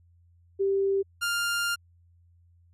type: tone pair in turn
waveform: sine / sawtooth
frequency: 392 / 1400.6 Hz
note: G4 / F6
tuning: 0 / +5 cents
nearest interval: octave + minor seventh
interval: 2205 cents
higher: second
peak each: -22 dBFS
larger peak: neither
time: 0.59-1.03 / 1.21-1.76 s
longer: second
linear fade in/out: 20 ms
effects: added 86 Hz sine -57 dBFS peak until 2.73 s + resampled to 32000 Hz